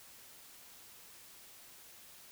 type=silence; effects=white hiss -56 dBFS RMS until 2.31 s